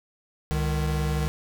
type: tone pair together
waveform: square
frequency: 68.2 / 153.1 Hz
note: C#2 / D#3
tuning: -28 / -28 cents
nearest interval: octave + major second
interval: 1400 cents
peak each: -27 dBFS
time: 0.51-1.28 s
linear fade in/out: 0 ms
effects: none